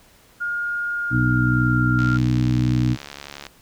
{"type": "tone with pitch glide", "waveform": "sine", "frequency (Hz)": [1421, 1395], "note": ["F6", "F6"], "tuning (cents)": [30, -2], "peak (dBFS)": -22, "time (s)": [0.4, 2.18], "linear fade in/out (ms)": 20, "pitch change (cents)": -32, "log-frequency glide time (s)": [0.93, 1.78]}
{"type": "harmonic tone", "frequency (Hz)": 61.74, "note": "B1", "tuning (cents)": 0, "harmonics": [1, 2, 3, 4, 5], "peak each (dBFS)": [-29, -18, -29, -24, -24], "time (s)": [1.1, 2.97], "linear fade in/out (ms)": 50}
{"type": "click train", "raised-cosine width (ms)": 0.2, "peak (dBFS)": -17, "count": 106, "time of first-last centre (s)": [1.99, 3.467], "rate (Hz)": 71.1}
{"effects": ["pink hiss -53 dBFS RMS until 3.61 s"]}